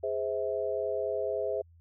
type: chord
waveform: sine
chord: Ab augmented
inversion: none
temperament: just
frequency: 415.3 / 519.1 / 648.9 Hz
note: Ab4 / C5 / E5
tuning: 0 / -14 / -27 cents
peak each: -33 dBFS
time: 0.03-1.62 s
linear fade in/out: 10 ms
effects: added 84 Hz sine -55 dBFS peak until 1.8 s